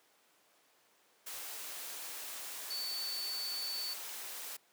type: tone in noise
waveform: sine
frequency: 4491 Hz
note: C#8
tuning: 22 cents sharp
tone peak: -37 dBFS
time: 2.7-3.94 s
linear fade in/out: 10 ms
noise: white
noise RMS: -44 dBFS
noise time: 1.26-4.57 s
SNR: +4 dB
effects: pink hiss -68 dBFS RMS until 4.72 s + high-pass 400 Hz 12 dB/octave